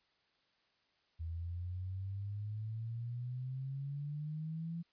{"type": "exponential sweep", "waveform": "sine", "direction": "up", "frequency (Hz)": [81, 170], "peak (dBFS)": -38, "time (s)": [1.19, 4.83], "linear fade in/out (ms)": 20, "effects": ["white hiss -75 dBFS RMS until 4.92 s", "resampled to 11025 Hz"]}